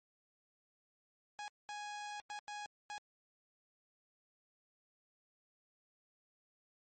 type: tone bursts at uneven times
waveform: sawtooth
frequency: 830.6 Hz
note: G#5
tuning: in tune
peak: -39 dBFS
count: 5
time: 1.39-1.48 / 1.69-2.2 / 2.3-2.39 / 2.48-2.66 / 2.9-2.98 s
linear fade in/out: 0 ms
effects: MP3 32 kbps